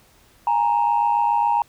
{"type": "tone pair together", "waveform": "sine", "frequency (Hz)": [825.1, 932.3], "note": ["G#5", "A#5"], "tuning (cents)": [-12, 0], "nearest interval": "major second", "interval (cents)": 212, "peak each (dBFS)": [-19, -17], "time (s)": [0.47, 1.62], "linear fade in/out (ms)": 2, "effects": ["tanh soft clip ceiling -11 dBFS", "pink hiss -55 dBFS RMS until 1.68 s"]}